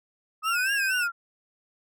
sine linear two-way sweep, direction up then down, 1244.5 to 1661.2 to 1363 Hz, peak -24 dBFS, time 0.42-1.12 s, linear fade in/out 50 ms, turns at 0.74 s
sawtooth tone with vibrato, 2637 Hz, E7, in tune, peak -25 dBFS, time 0.43-1.08 s, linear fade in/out 50 ms, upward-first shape sine, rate 4.2 Hz, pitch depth 110 cents each way
effects none

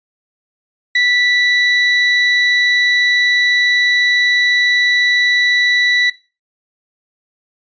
35% pulse tone, 1966 Hz, B6, 8 cents flat, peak -9 dBFS, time 0.95-6.1 s, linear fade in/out 5 ms, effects noise-tail reverb RT60 0.3 s tail -17 dB re dry + resampled to 16000 Hz

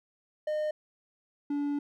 triangle tone pair in turn, 610 / 287.9 Hz, D#5 / D4, -34 / -34 cents, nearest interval octave + minor second, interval 1300 cents, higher first, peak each -26 dBFS, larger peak neither, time 0.47-0.71 / 1.5-1.79 s, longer second, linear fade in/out 5 ms, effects none

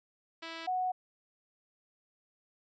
5% pulse / sine tone pair in turn, 328.6 / 737.7 Hz, E4 / F#5, -5 / -5 cents, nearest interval octave + major second, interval 1400 cents, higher second, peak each -29 / -29 dBFS, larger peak neither, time 0.42-0.67 / 0.67-0.92 s, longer neither, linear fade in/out 10 ms, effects resampled to 16000 Hz

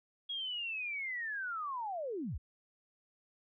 sine linear sweep, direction down, 3322 to 38.75 Hz, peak -36 dBFS, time 0.29-2.38 s, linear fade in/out 10 ms, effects none

